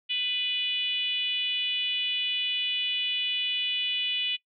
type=tone with frequency modulation; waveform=sine; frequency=2960 Hz; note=F#7; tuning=in tune; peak=-25 dBFS; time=0.09-4.37 s; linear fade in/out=20 ms; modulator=479 Hz; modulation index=1; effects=noise-tail reverb RT60 0.1 s tail -20 dB re dry + MP3 96 kbps